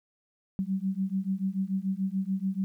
sine beating tone pair, 188.3 / 195.2 Hz, F#3 / G3, +31 / -7 cents, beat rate 6.9 Hz, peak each -30 dBFS, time 0.59-2.64 s, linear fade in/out 0 ms, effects 11-bit

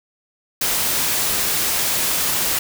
white noise, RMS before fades -20 dBFS, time 0.61-2.59 s, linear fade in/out 5 ms, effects none

